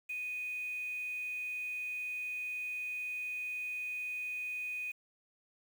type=tone with quantisation; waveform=sine; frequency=2489 Hz; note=D#7; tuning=in tune; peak=-36 dBFS; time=0.09-4.92 s; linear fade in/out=10 ms; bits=9; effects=none